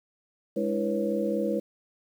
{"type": "tone cluster", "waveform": "sine", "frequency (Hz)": [207.2, 295.2, 330.9, 485.8, 550], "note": ["G#3", "D4", "E4", "B4", "C#5"], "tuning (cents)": [-4, 9, 7, -29, -14], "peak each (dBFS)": [-30, -37, -31, -30, -31], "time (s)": [0.56, 1.6], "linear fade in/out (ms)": 10, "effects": ["9-bit"]}